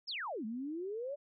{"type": "exponential two-way sweep", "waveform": "sine", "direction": "down then up", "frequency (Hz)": [5588, 209.9, 592], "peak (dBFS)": -37, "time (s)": [0.07, 1.16], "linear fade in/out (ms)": 20, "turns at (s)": 0.45, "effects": []}